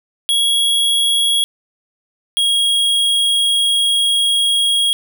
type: tone pair in turn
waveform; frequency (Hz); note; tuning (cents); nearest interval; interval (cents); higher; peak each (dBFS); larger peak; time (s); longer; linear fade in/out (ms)
square; 3322 / 3290; G#7 / G#7; 0 / -17; unison; 17; first; -13; neither; 0.29-1.44 / 2.37-4.93; second; 0
effects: none